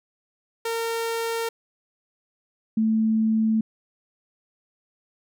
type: tone pair in turn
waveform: sawtooth / sine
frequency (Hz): 458.4 / 220.5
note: A#4 / A3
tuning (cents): -29 / +4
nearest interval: octave + minor second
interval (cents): 1267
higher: first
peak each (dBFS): -21 / -18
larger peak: second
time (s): 0.65-1.49 / 2.77-3.61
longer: neither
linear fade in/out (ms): 5
effects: none